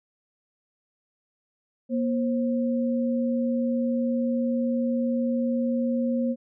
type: tone pair together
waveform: sine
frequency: 238.3 / 530.7 Hz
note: A#3 / C5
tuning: +38 / +24 cents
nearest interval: octave + major second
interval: 1386 cents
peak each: -23 / -29 dBFS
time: 1.89-6.36 s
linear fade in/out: 50 ms
effects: none